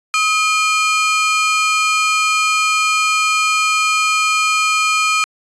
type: ring-modulated tone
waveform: 40% pulse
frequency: 1846 Hz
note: A#6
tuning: 17 cents flat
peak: -9 dBFS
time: 0.14-5.24 s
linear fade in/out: 0 ms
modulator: 576 Hz
effects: resampled to 22050 Hz